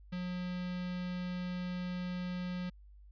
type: tone with notch filter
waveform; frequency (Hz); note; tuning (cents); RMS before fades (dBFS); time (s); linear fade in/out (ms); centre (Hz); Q
square; 180; F#3; -47; -38; 0.12-2.7; 10; 730; 0.95
effects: added 50 Hz sine -53 dBFS peak until 3.11 s + resampled to 11025 Hz